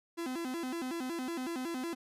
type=tone with vibrato; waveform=45% pulse; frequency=293.7 Hz; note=D4; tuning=in tune; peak=-35 dBFS; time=0.17-1.95 s; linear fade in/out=20 ms; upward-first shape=square; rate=5.4 Hz; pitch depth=240 cents each way; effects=resampled to 32000 Hz